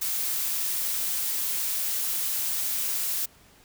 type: noise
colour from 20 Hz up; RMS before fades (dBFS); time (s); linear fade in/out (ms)
blue; -28; 0.01-3.26; 10
effects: pink hiss -56 dBFS RMS until 3.64 s